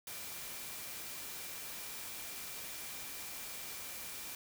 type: tone in noise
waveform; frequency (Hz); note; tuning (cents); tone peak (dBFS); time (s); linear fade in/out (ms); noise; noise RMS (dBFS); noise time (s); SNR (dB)
sine; 2361; D7; +9; -56; 0.07-4.35; 2; white; -45; 0.07-4.35; -14
effects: none